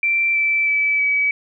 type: tone with pitch steps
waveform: sine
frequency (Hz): 2349 / 2326 / 2303 / 2281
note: D7 / D7 / D7 / C#7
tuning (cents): 0 / -17 / -34 / +49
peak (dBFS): -15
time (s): 0.03-1.31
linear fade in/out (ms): 2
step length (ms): 320
effects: none